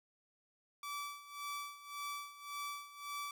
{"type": "tone with tremolo", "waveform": "sawtooth", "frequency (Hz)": 1156, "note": "D6", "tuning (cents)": -28, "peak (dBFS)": -36, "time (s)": [0.83, 3.31], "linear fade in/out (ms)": 2, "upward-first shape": "sine", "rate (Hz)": 1.8, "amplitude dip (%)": 80, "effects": []}